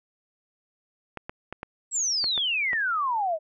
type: clicks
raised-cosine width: 0.5 ms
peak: -19 dBFS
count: 7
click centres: 1.173 / 1.295 / 1.526 / 1.631 / 2.242 / 2.378 / 2.732 s
type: exponential sweep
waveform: sine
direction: down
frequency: 7902 to 607 Hz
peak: -23 dBFS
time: 1.91-3.39 s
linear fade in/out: 50 ms
effects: none